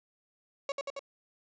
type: tone with echo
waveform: 35% pulse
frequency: 556 Hz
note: C#5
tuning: 5 cents sharp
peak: -29 dBFS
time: 0.69-0.72 s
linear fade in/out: 2 ms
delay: 91 ms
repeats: 3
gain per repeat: -2 dB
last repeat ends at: 0.993 s
effects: resampled to 16000 Hz + 11-bit